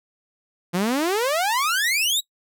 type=exponential sweep; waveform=sawtooth; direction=up; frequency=168.2 to 3951 Hz; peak=-16 dBFS; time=0.73-2.21 s; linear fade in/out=20 ms; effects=noise-tail reverb RT60 0.1 s tail -22 dB re dry